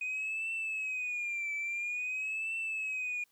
sine tone with vibrato, 2489 Hz, D#7, in tune, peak -31 dBFS, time 0.01-3.24 s, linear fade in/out 5 ms, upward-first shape triangle, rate 0.49 Hz, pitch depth 130 cents each way, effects tanh soft clip ceiling -31 dBFS + white hiss -72 dBFS RMS until 3.31 s

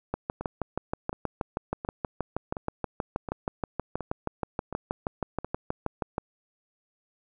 two click trains, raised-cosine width 1 ms, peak -20 / -14 dBFS, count 8 / 39, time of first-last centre 0.41-5.446 / 0.14-6.181 s, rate 1.39 / 6.29 Hz, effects none

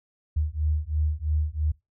sine beating tone pair, 75 / 78 Hz, D2 / D#2, +37 / +5 cents, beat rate 3 Hz, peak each -26 dBFS, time 0.36-1.72 s, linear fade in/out 10 ms, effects noise-tail reverb RT60 0.2 s tail -22 dB re dry

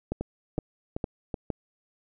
two click trains, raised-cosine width 2 ms, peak -15 / -17 dBFS, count 4 / 4, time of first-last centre 0.12-1.502 / 0.21-1.342 s, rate 2.17 / 2.65 Hz, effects none

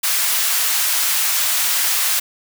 white high-pass noise, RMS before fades -18 dBFS, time 0.03-2.2 s, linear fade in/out 10 ms, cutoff 980 Hz, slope 12 dB/octave, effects none

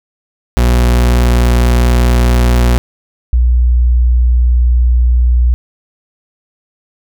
40% pulse / sine tone pair in turn, 60.3 / 60.61 Hz, B1 / B1, -41 / -32 cents, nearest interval unison, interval 9 cents, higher second, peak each -6 dBFS, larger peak neither, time 0.57-2.78 / 3.33-5.54 s, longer neither, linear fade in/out 0 ms, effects none

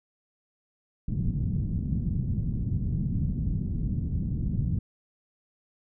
white low-pass noise, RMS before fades -28 dBFS, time 1.08-4.79 s, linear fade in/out 5 ms, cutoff 180 Hz, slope 24 dB/octave, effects none

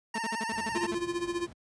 25% pulse tone with vibrato, 911 Hz, A#5, 40 cents flat, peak -28 dBFS, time 0.14-0.87 s, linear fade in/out 5 ms, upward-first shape sine, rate 18 Hz, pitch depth 48 cents each way
sawtooth tone bursts, 220 Hz, A3, in tune, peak -29 dBFS, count 10, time 0.15-0.949 s, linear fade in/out 5 ms, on 34 ms, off 51 ms
brown noise, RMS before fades -44 dBFS, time 0.52-1.53 s, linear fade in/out 5 ms
square tone with tremolo, 346.9 Hz, F4, 12 cents flat, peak -28 dBFS, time 0.75-1.47 s, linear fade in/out 10 ms, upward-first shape sine, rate 15 Hz, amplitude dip 75%
effects high-pass 100 Hz 12 dB/octave + resampled to 22050 Hz

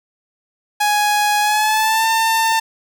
sawtooth tone with pitch glide, 833 to 898 Hz, G#5 to A5, +5 to +35 cents, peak -10 dBFS, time 0.8-2.6 s, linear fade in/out 10 ms, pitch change +130 cents, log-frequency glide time 1.4-2.07 s, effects none

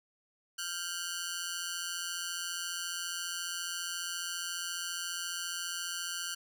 10% pulse ring-modulated tone, 1480 Hz, F#6, in tune, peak -24 dBFS, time 0.58-6.35 s, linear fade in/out 10 ms, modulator 87.3 Hz, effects none

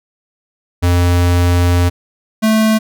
square tone pair in turn, 88 / 218.8 Hz, F2 / A3, +14 / -9 cents, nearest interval octave + major third, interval 1577 cents, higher second, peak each -10 dBFS, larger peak neither, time 0.82-1.9 / 2.42-2.79 s, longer first, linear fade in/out 20 ms, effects none

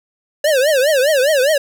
square tone with vibrato, 565 Hz, C#5, 33 cents sharp, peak -12 dBFS, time 0.44-1.58 s, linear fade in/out 5 ms, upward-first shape triangle, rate 4.9 Hz, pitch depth 240 cents each way, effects none

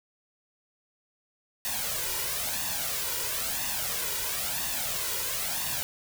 white noise with flanger, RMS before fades -31 dBFS, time 1.65-5.83 s, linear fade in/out 0 ms, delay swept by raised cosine 1.1 to 2.1 ms, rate 1 Hz, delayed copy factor +0.65, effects none

